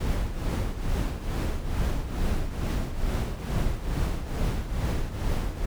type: noise with tremolo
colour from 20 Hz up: brown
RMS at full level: -24 dBFS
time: 0-5.66 s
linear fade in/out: 10 ms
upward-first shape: triangle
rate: 2.3 Hz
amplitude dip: 70%
effects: none